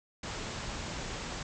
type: low-pass noise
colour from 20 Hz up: pink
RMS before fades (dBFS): -39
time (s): 0.23-1.43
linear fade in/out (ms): 5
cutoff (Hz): 7800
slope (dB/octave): 96
effects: none